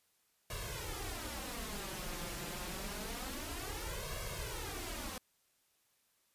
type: noise with flanger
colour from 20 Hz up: pink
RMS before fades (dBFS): -42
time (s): 0.5-5.18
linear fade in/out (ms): 2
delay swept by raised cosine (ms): 1.8 to 5.8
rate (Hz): 0.27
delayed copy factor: +1
effects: white hiss -75 dBFS RMS until 6.34 s + resampled to 32000 Hz